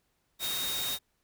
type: tone in noise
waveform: sine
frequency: 3727 Hz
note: A#7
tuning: 1 cent flat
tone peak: -33 dBFS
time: 0.39-0.99 s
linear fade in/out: 50 ms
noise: white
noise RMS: -35 dBFS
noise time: 0.39-0.99 s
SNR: -1 dB
effects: pink hiss -75 dBFS RMS until 1.23 s